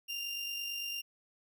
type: tone with amplitude modulation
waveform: 30% pulse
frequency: 2791 Hz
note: F7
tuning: 2 cents flat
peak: -32 dBFS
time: 0.08-1.02 s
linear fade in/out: 20 ms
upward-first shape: sine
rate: 48.9 Hz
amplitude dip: 35%
effects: none